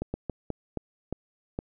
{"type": "slowing click train", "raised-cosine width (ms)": 2, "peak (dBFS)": -17, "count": 7, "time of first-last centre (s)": [0.02, 1.589], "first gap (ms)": 120, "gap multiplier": 1.31, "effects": []}